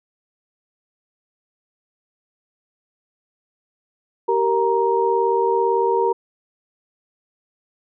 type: tone cluster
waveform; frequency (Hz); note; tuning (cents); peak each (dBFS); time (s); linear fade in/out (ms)
sine; 387.5 / 465.4 / 937; G4 / A#4 / A#5; -20 / -3 / +9; -20; 4.28-6.13; 10
effects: none